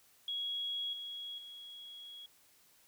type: tone with level steps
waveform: sine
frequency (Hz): 3322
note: G#7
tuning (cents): 0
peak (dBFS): -35 / -41 / -47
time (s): 0.28-2.26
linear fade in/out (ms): 2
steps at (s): 0.93 / 1.38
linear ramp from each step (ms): 2
effects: white hiss -66 dBFS RMS until 2.87 s